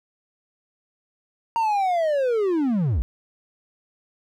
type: linear sweep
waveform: triangle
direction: down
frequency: 932.3 to 49 Hz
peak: -17 dBFS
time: 1.56-3.02 s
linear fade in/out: 0 ms
effects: none